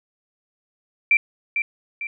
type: tone with echo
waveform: sine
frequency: 2349 Hz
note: D7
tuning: in tune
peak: -12 dBFS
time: 1.11-1.17 s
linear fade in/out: 2 ms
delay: 450 ms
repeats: 2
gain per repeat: -7 dB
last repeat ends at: 2.07 s
effects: none